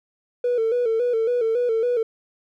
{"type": "tone with vibrato", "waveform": "triangle", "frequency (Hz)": 468.2, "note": "A#4", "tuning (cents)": 8, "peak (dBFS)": -15, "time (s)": [0.44, 2.03], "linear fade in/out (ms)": 5, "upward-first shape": "square", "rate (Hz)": 3.6, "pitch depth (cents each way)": 74, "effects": ["tanh soft clip ceiling -15 dBFS"]}